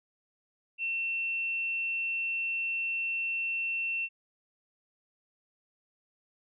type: tone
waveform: sine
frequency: 2700 Hz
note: E7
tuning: 41 cents sharp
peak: -29 dBFS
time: 0.78-4.09 s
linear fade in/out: 50 ms
effects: none